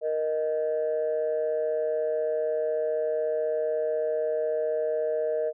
sine tone pair together, 468 / 622.3 Hz, A#4 / D#5, +7 / 0 cents, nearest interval perfect fourth, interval 493 cents, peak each -26 dBFS, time 0.01-5.53 s, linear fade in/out 50 ms, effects tanh soft clip ceiling -19 dBFS

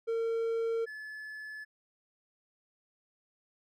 triangle tone pair in turn, 456.5 / 1723.5 Hz, A#4 / A6, -36 / -36 cents, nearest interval octave + major seventh, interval 2300 cents, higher second, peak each -27 / -39 dBFS, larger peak first, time 0.07-0.86 / 0.86-1.65 s, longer neither, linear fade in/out 20 ms, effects none

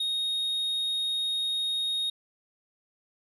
triangle tone, 3729 Hz, A#7, in tune, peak -25 dBFS, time 0-2.1 s, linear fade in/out 5 ms, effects resampled to 32000 Hz

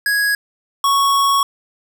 square tone pair in turn, 1662 / 1109.3 Hz, G#6 / C#6, +1 / +1 cents, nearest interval perfect fifth, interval 700 cents, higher first, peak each -15 / -13 dBFS, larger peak second, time 0.06-0.35 / 0.84-1.43 s, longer second, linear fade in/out 2 ms, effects none

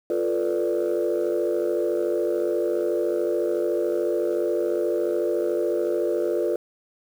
sine chord, B half-diminished seventh, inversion second, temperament equal, 349.2 / 440 / 493.9 / 587.3 Hz, F4 / A4 / B4 / D5, 0 / 0 / 0 / 0 cents, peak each -24 / -26 / -26 / -27 dBFS, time 0.1-6.56 s, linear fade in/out 2 ms, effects tanh soft clip ceiling -15 dBFS + 8-bit

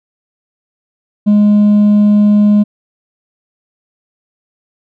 triangle tone with hard clipping, 207.7 Hz, G#3, in tune, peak -4 dBFS, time 1.26-2.64 s, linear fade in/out 20 ms, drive 1 dB, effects none

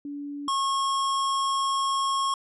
sine / square tone pair in turn, 287.2 / 1089.3 Hz, D4 / C#6, -39 / -31 cents, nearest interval octave + major seventh, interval 2308 cents, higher second, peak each -32 / -24 dBFS, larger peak second, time 0.05-0.48 / 0.48-2.34 s, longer second, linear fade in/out 2 ms, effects resampled to 24000 Hz

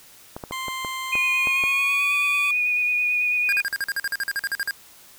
clicks, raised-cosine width 1 ms, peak -18 dBFS, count 8, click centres 0.365 / 0.438 / 0.51 / 0.683 / 0.848 / 1.154 / 1.472 / 1.638 s
20% pulse tone with pitch glide, 1046.5 to 1147.8 Hz, C6 to D6, 0 to -40 cents, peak -23 dBFS, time 0.52-2.51 s, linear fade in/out 2 ms, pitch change +160 cents, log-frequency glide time 1.37-2.15 s
sine tone with vibrato, 2464 Hz, D#7, 17 cents flat, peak -19 dBFS, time 1.12-3.62 s, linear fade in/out 10 ms, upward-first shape sine, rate 9.1 Hz, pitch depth 15 cents each way
square tone bursts, 1614 Hz, G#6, 50 cents flat, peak -23 dBFS, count 16, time 3.49-4.709 s, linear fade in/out 0 ms, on 34 ms, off 45 ms
effects white hiss -49 dBFS RMS until 5.18 s

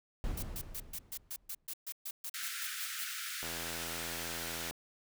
brown noise with exponential decay, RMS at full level -35 dBFS, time 0.24-1.67 s, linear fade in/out 0 ms, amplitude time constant 310 ms
blue noise bursts, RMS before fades -41 dBFS, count 15, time 0.37-3.045 s, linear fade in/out 5 ms, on 57 ms, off 130 ms
pink high-pass noise, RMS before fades -41 dBFS, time 2.34-4.71 s, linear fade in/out 2 ms, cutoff 1300 Hz, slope 96 dB/octave
click train, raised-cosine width 1 ms, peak -31 dBFS, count 108, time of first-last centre 3.43-4.71 s, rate 83.6 Hz
effects none

